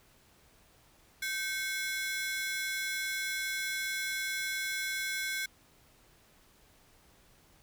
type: ring-modulated tone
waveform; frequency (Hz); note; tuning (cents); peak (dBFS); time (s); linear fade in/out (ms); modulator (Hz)
sawtooth; 1864.7; A#6; 0; -26; 1.22-5.46; 5; 315
effects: pink hiss -63 dBFS RMS until 7.62 s